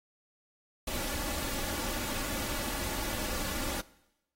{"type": "noise with comb filter", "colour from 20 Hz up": "pink", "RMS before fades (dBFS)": -35, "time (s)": [0.87, 3.81], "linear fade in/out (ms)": 5, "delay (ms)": 3.5, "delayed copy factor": 0.55, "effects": ["noise-tail reverb RT60 0.9 s tail -20 dB re dry", "AAC 48 kbps"]}